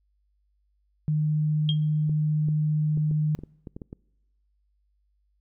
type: tone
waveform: sine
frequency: 152.5 Hz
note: D#3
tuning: 34 cents flat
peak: -21 dBFS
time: 1.08-3.35 s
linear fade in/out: 0 ms
type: tone with exponential decay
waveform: sine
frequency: 3227 Hz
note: G7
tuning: 50 cents sharp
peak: -21 dBFS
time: 1.69-1.79 s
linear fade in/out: 1 ms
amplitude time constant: 21 ms
type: clicks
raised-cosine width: 3 ms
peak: -25 dBFS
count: 10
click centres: 2.095 / 2.486 / 2.974 / 3.112 / 3.39 / 3.436 / 3.672 / 3.765 / 3.818 / 3.929 s
effects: noise-tail reverb RT60 1.0 s tail -26 dB re dry + added 50 Hz sine -66 dBFS peak until 5.4 s